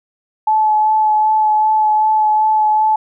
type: tone with vibrato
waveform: sine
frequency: 861 Hz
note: A5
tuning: 38 cents flat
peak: -10 dBFS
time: 0.47-2.96 s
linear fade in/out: 5 ms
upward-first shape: sine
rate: 2.6 Hz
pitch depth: 14 cents each way
effects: none